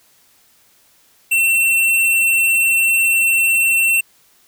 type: tone with hard clipping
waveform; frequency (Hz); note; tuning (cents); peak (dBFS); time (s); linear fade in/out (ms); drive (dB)
sine; 2703; E7; +43; -13; 1.31-4.01; 10; 17
effects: white hiss -54 dBFS RMS until 4.47 s